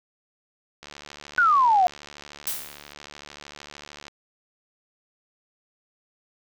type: click train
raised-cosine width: 0.2 ms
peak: -23 dBFS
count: 239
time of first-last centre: 0.83-4.081 s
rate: 73.2 Hz
type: exponential sweep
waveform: sine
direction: down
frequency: 1500 to 698.5 Hz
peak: -15 dBFS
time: 1.38-1.87 s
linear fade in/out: 0 ms
type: noise with exponential decay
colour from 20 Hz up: blue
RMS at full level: -25 dBFS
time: 2.47-2.93 s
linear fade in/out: 0 ms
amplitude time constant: 99 ms
effects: none